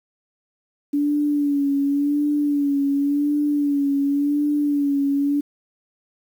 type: tone with vibrato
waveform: sine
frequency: 286.7 Hz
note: D4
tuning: 42 cents flat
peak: -17 dBFS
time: 0.93-5.41 s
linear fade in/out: 10 ms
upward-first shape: sine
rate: 0.91 Hz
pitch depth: 44 cents each way
effects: 8-bit